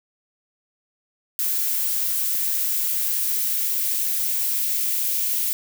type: noise with high-pass filter sweep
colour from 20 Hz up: violet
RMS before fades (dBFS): -23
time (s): 1.39-5.53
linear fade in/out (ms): 0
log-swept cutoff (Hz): 1300 to 2200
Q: 1.5
effects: none